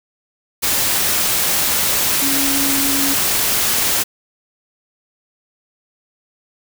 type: tone in noise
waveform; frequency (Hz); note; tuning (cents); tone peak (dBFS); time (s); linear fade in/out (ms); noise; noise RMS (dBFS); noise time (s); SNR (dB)
sine; 277.2; C#4; 0; -21; 2.21-3.15; 20; white; -17; 0.62-4.04; -7
effects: none